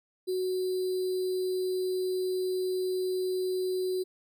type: tone with sample-and-hold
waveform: sine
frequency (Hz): 370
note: F#4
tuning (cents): 0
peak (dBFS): -27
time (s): 0.27-4.04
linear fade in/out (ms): 20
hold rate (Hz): 4410
effects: none